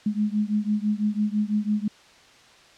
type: beating tone pair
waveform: sine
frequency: 207.7 / 213.7 Hz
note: G#3 / G#3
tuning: 0 / +50 cents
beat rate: 6 Hz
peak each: -24 / -25 dBFS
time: 0.06-1.88 s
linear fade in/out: 5 ms
effects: white hiss -52 dBFS RMS until 2.77 s + low-pass 5000 Hz 12 dB/octave